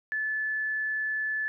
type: tone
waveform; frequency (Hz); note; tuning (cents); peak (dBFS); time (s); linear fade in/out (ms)
sine; 1735; A6; -25; -27; 0.12-1.48; 0
effects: none